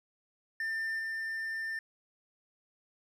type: tone with level steps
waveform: triangle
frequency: 1794 Hz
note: A6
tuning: 33 cents sharp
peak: -30 / -32 dBFS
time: 0.6-1.79 s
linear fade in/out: 2 ms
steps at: 0.99 s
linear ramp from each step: 5 ms
effects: none

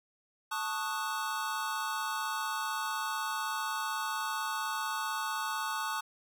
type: chord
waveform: square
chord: D# half-diminished seventh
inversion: second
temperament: equal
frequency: 880 / 1108.7 / 1244.5 / 1480 Hz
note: A5 / C#6 / D#6 / F#6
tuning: 0 / 0 / 0 / 0 cents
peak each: -38 / -39 / -39 / -40 dBFS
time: 0.51-6.01 s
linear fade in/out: 10 ms
effects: none

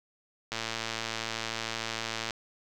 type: click train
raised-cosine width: 0.2 ms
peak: -15 dBFS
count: 203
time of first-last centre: 0.52-2.308 s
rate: 113 Hz
effects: none

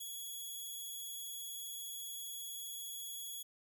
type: tone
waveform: 5% pulse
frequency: 3357 Hz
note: G#7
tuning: 18 cents sharp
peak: -35 dBFS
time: 0-3.43 s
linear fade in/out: 10 ms
effects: none

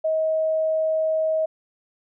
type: tone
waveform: sine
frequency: 634 Hz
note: D#5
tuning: 32 cents sharp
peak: -19 dBFS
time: 0.04-1.46 s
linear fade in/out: 10 ms
effects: none

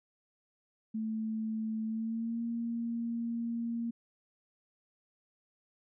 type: tone with pitch glide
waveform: sine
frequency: 220 to 232.8 Hz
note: A3 to A#3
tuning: 0 to -2 cents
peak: -32 dBFS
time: 0.94-3.91 s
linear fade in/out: 10 ms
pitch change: +98 cents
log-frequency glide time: 1.85-2.42 s
effects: none

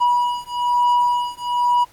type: beating tone pair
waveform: triangle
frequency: 971 / 972.1 Hz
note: B5 / B5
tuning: -30 / -28 cents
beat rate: 1.1 Hz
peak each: -17 dBFS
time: 0-1.85 s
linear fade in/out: 20 ms
effects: pink hiss -52 dBFS RMS until 1.92 s + AAC 64 kbps

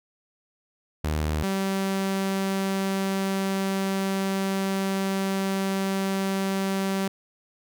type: tone pair in turn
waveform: sawtooth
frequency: 76.8 / 193.52 Hz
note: D#2 / G3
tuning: -22 / -22 cents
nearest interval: octave + major third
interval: 1600 cents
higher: second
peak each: -20 dBFS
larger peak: neither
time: 1.04-1.43 / 1.43-7.08 s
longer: second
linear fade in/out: 5 ms
effects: none

